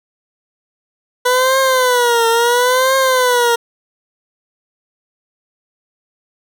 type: tone with vibrato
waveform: 20% pulse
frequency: 493.9 Hz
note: B4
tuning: in tune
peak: -6 dBFS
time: 1.25-3.56 s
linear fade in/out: 10 ms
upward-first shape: triangle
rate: 0.73 Hz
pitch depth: 140 cents each way
effects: none